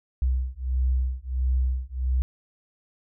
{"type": "beating tone pair", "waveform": "sine", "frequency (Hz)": [63.1, 64.6], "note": ["B1", "C2"], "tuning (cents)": [38, -21], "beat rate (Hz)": 1.5, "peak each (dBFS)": -25, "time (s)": [0.22, 2.22], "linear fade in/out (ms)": 0, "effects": []}